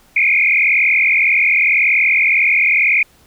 sine tone with frequency modulation, 2289 Hz, D7, 45 cents flat, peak -10 dBFS, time 0.16-3.03 s, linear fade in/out 5 ms, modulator 40.9 Hz, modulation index 4.6, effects pink hiss -51 dBFS RMS until 3.26 s

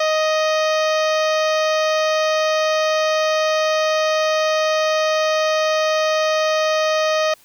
harmonic tone, 624 Hz, D#5, 5 cents sharp, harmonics 1 / 2 / 3 / 4 / 5 / 6 / 7 / 8 / 9 / 10, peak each -17 / -23 / -27 / -29 / -31 / -33 / -34 / -35 / -36 / -37 dBFS, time 0-7.34 s, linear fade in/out 5 ms, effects white hiss -52 dBFS RMS until 7.44 s

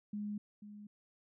sine tone with echo, 207.7 Hz, G#3, in tune, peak -37 dBFS, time 0.13-0.38 s, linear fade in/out 5 ms, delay 490 ms, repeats 1, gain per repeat -11 dB, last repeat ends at 0.87 s, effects none

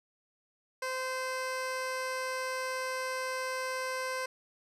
15% pulse tone with low-pass filter, 517 Hz, C5, 21 cents flat, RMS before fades -35 dBFS, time 0.82-4.26 s, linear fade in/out 5 ms, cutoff 9800 Hz, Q 0.8, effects none

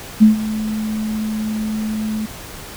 sine tone with ADSR envelope, 216.3 Hz, A3, 29 cents flat, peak -3 dBFS, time 0.2-2.26 s, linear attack 26 ms, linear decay 130 ms, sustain -16 dB, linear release 7 ms, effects pink hiss -34 dBFS RMS until 2.76 s

